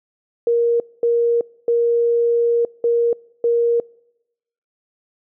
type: tone bursts at uneven times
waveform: sine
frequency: 470 Hz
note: A#4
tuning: 14 cents sharp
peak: -13 dBFS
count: 5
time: 0.47-0.8 / 1.03-1.41 / 1.68-2.65 / 2.84-3.13 / 3.44-3.8 s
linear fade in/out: 2 ms
effects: noise-tail reverb RT60 0.9 s tail -26 dB re dry